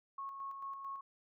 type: tone with tremolo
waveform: sine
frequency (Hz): 1096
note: C#6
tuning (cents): -20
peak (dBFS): -40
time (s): 0.18-1.01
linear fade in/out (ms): 5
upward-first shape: square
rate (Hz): 4.5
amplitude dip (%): 40
effects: none